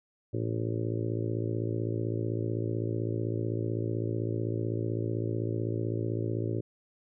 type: harmonic tone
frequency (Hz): 55.8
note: A1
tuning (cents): +25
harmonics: 2 / 3 / 4 / 5 / 6 / 7 / 8 / 9 / 10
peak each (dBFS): -31 / -41 / -45 / -39 / -36 / -37 / -42 / -47 / -45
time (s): 0.33-6.61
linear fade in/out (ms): 10
effects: none